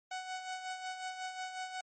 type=tone with tremolo; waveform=sawtooth; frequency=744 Hz; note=F#5; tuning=9 cents sharp; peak=-33 dBFS; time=0.11-1.81 s; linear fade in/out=5 ms; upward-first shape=sine; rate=5.5 Hz; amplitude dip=55%; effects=MP3 32 kbps